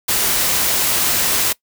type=noise; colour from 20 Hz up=white; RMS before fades=-17 dBFS; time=0.08-1.53 s; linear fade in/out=10 ms; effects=noise-tail reverb RT60 0.1 s tail -21 dB re dry